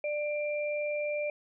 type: tone pair together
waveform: sine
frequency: 592.8 / 2371 Hz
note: D5 / D7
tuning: +16 / +16 cents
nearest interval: 2 octaves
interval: 2400 cents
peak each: -30 / -37 dBFS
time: 0.04-1.3 s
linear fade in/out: 2 ms
effects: none